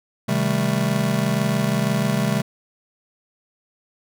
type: chord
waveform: square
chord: A half-diminished seventh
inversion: first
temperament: just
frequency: 132 / 158.4 / 198 / 220 Hz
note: C3 / Eb3 / G3 / A3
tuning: +16 / +31 / +18 / 0 cents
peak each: -25 / -26 / -24 / -26 dBFS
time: 0.28-2.42 s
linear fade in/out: 10 ms
effects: none